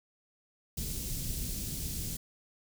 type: band-stop noise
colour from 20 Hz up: pink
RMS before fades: -36 dBFS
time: 0.77-2.17 s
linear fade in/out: 5 ms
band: 200 to 5600 Hz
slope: 12 dB/octave
effects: none